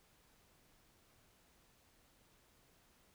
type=silence; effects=pink hiss -70 dBFS RMS until 3.14 s